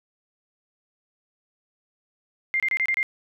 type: tone bursts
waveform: sine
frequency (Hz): 2100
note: C7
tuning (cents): +6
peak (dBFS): -20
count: 6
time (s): 2.54-3.029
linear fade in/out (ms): 0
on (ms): 59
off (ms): 27
effects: none